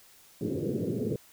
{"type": "band-pass noise", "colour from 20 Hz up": "white", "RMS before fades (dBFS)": -31, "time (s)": [0.41, 1.16], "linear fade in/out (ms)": 2, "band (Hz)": [100, 460], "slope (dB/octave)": 48, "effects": ["white hiss -57 dBFS RMS until 1.32 s"]}